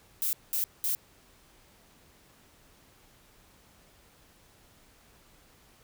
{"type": "noise bursts", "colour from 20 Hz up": "violet", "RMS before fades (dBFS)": -29, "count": 3, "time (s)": [0.22, 0.95], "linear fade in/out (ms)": 0, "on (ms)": 110, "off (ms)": 200, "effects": ["pink hiss -60 dBFS RMS until 5.83 s"]}